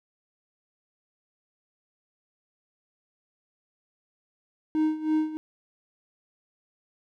triangle tone with tremolo, 311.1 Hz, D#4, in tune, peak -18 dBFS, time 4.75-5.37 s, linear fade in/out 0 ms, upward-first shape sine, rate 3.1 Hz, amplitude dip 80%, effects none

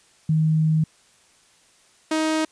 sine / sawtooth tone pair in turn, 157.3 / 314.6 Hz, D#3 / D#4, +19 / +19 cents, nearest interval octave, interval 1200 cents, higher second, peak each -16 dBFS, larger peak neither, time 0.29-0.84 / 2.11-2.45 s, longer first, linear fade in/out 5 ms, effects white hiss -57 dBFS RMS until 2.51 s + resampled to 22050 Hz

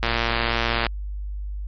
click train, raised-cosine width 0.3 ms, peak -5 dBFS, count 98, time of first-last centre 0.03-0.866 s, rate 116 Hz, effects added 50 Hz sine -27 dBFS peak until 1.67 s + MP3 32 kbps

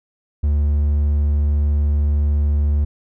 triangle tone, 73.2 Hz, D2, 5 cents flat, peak -12 dBFS, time 0.43-2.85 s, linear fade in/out 10 ms, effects none

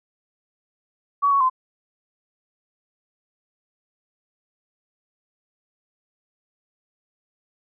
sine tone with pitch steps, 1131 / 1113 / 1032 Hz, C#6 / C#6 / C6, +34 / +7 / -24 cents, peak -15 dBFS, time 1.22-1.499 s, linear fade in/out 20 ms, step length 93 ms, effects none

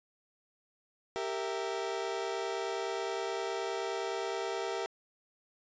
30% pulse chord, E diminished, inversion first, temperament equal with one note detuned, 392 / 461.6 / 659.3 Hz, G4 / Bb4 / E5, 0 / -17 / 0 cents, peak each -34 / -35 / -37 dBFS, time 1.16-4.86 s, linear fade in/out 0 ms, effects resampled to 16000 Hz

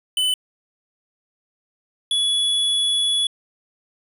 square tone pair in turn, 3010 / 3398 Hz, F#7 / G#7, +29 / +39 cents, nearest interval major second, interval 210 cents, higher second, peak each -18 dBFS, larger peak neither, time 0.17-0.34 / 2.11-3.27 s, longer second, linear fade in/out 2 ms, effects resampled to 32000 Hz + 8-bit

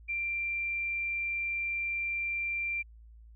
sine tone, 2365 Hz, D7, 12 cents sharp, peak -30 dBFS, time 0.08-2.83 s, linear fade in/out 20 ms, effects added 56 Hz sine -50 dBFS peak until 3.35 s

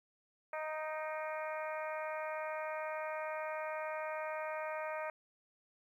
harmonic tone with a mistuned harmonic, 311.1 Hz, D#4, in tune, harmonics 2 / 3 / 4 / 5 / 6 / 7 / 8, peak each -40 / -44 / -46 / -48 / -50 / -51 / -52 dBFS, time 0.53-5.1 s, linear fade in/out 2 ms, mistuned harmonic 8, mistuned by -54 cents, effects 12-bit

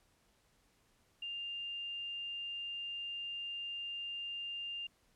sine tone, 2800 Hz, F7, 4 cents sharp, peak -39 dBFS, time 1.22-4.87 s, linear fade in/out 5 ms, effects pink hiss -72 dBFS RMS until 5.15 s + low-pass 12000 Hz 12 dB/octave

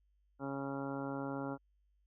harmonic tone, 137.9 Hz, C#3, 9 cents flat, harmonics 1 / 2 / 3 / 4 / 5 / 6 / 7 / 8 / 9 / 10, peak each -46 / -40 / -47 / -45 / -52 / -48 / -51 / -54 / -56 / -49 dBFS, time 0.39-1.58 s, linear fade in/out 50 ms, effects added 50 Hz sine -70 dBFS peak until 2.06 s

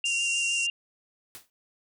sine tone with vibrato, 2774 Hz, F7, 12 cents flat, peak -25 dBFS, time 0.04-0.7 s, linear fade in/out 2 ms, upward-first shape sine, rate 6.6 Hz, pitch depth 14 cents each way
white band-pass noise, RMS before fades -34 dBFS, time 0.05-0.67 s, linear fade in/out 10 ms, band 5100 to 9200 Hz, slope 96 dB/octave
white noise with exponential decay, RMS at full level -40 dBFS, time 1.35-1.5 s, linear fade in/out 0 ms, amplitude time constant 32 ms
effects none

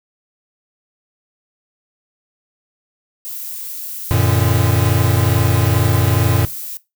violet noise, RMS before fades -28 dBFS, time 3.25-6.77 s, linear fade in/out 0 ms
square chord, Gb augmented, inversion none, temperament equal with one note detuned, 92.5 / 114.8 / 146.83 Hz, Gb2 / Bb2 / D3, 0 / -26 / 0 cents, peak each -17 / -17 / -21 dBFS, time 4.11-6.45 s, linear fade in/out 0 ms
effects noise-tail reverb RT60 0.2 s tail -17 dB re dry

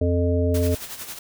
harmonic tone, 87.31 Hz, F2, in tune, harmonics 1 / 3 / 5 / 7, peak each -20 / -25 / -25 / -27 dBFS, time 0.01-0.75 s, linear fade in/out 5 ms
white noise with tremolo, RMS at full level -33 dBFS, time 0.54-1.19 s, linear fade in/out 5 ms, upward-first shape sine, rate 11 Hz, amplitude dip 60%
effects none

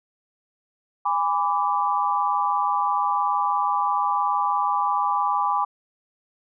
sine tone cluster, 819 / 998 / 1164 Hz, G#5 / B5 / D6, -24 / +18 / -16 cents, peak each -24 dBFS, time 1.05-5.65 s, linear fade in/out 10 ms, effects none

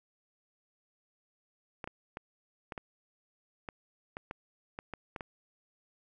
clicks, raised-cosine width 0.5 ms, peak -24 dBFS, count 12, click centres 1.842 / 1.875 / 2.171 / 2.722 / 2.778 / 3.688 / 4.169 / 4.311 / 4.789 / 4.937 / 5.162 / 5.208 s, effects none

